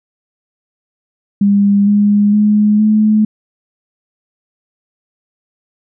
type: tone with pitch steps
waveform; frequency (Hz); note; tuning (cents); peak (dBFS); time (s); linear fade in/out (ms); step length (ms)
sine; 201.3 / 205.5 / 209.8 / 214.3; G3 / G#3 / G#3 / A3; +46 / -18 / +18 / -45; -7; 1.41-3.25; 5; 460
effects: none